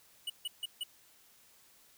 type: tone bursts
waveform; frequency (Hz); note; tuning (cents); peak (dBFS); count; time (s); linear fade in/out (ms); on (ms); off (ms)
square; 2936; F#7; -14; -35; 4; 0.27-0.836; 5; 29; 150
effects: white hiss -63 dBFS RMS until 1.97 s